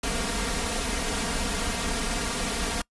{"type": "noise with comb filter", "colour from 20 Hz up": "pink", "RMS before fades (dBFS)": -28, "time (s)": [0.03, 2.82], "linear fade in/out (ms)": 5, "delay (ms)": 4.3, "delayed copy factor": 0.8, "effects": ["noise-tail reverb RT60 0.1 s tail -25 dB re dry", "resampled to 24000 Hz"]}